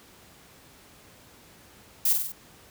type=noise with echo; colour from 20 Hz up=violet; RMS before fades=-22 dBFS; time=2.05-2.13 s; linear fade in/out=5 ms; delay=48 ms; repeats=4; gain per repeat=-4 dB; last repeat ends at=2.322 s; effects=pink hiss -53 dBFS RMS until 2.7 s + high-pass 60 Hz 12 dB/octave